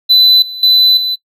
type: tone with level steps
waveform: triangle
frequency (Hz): 4004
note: B7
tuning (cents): +23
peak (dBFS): -3 / -21 / -4 / -12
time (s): 0.09-1.16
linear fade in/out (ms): 20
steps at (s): 0.42 / 0.63 / 0.97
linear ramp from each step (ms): 2
effects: noise-tail reverb RT60 0.1 s tail -23 dB re dry